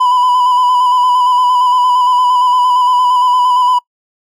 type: tone with vibrato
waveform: triangle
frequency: 995 Hz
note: B5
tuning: 13 cents sharp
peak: -6 dBFS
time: 0-3.79 s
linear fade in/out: 10 ms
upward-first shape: square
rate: 8.7 Hz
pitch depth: 24 cents each way
effects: noise-tail reverb RT60 0.1 s tail -25 dB re dry + AAC 64 kbps